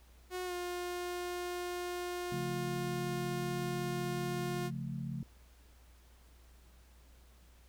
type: tone with pitch glide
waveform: sawtooth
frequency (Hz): 364.1 to 355.2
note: F#4 to F4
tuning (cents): -28 to +29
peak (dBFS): -33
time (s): 0.3-4.71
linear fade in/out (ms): 50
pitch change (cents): -43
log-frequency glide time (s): 0.45-0.53
type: chord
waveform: sine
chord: Db augmented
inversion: none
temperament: equal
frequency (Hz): 138.59 / 174.61 / 220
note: Db3 / F3 / A3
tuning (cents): 0 / 0 / 0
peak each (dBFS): -39 / -42 / -43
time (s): 2.32-5.23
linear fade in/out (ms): 2
effects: added 60 Hz sine -58 dBFS peak until 7.68 s + pink hiss -66 dBFS RMS until 7.68 s